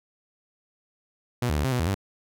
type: tone with pitch steps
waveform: sawtooth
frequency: 122.2 / 75.2 / 73.4 / 131.7 / 123.8 / 82.1 / 97.9 Hz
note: B2 / D2 / D2 / C3 / B2 / E2 / G2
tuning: -18 / +42 / 0 / +12 / +5 / -6 / -2 cents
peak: -19 dBFS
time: 1.42-1.945 s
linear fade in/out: 5 ms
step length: 75 ms
effects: none